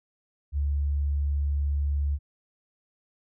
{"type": "tone", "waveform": "sine", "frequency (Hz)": 71.6, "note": "D2", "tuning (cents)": -43, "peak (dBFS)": -23, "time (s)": [0.52, 2.19], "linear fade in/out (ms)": 50, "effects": []}